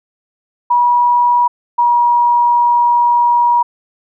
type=tone pair in turn; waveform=sine; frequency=967 / 957.6 Hz; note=B5 / A#5; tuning=-37 / +46 cents; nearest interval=unison; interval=17 cents; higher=first; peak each=-8 dBFS; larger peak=neither; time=0.7-1.48 / 1.78-3.63 s; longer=second; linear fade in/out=10 ms; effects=none